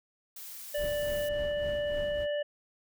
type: noise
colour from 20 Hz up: blue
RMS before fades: -44 dBFS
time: 0.36-1.29 s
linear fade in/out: 5 ms
type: harmonic tone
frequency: 587.3 Hz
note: D5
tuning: in tune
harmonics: 1 / 3 / 5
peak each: -29 / -41 / -43 dBFS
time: 0.74-2.43 s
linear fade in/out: 10 ms
type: noise with tremolo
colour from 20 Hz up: brown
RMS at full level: -39 dBFS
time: 0.77-2.27 s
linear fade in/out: 50 ms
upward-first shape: triangle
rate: 3.5 Hz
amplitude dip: 60%
effects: none